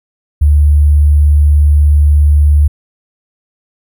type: tone with sample-and-hold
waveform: sine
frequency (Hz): 73.6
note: D2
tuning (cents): +4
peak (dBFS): -4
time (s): 0.41-2.68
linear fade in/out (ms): 10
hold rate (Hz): 11025
effects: none